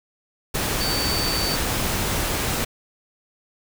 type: tone in noise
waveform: sine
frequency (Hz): 4562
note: C#8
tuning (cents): +49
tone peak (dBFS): -25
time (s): 0.8-1.56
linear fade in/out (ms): 10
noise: pink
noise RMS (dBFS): -24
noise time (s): 0.54-2.65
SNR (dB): -4
effects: none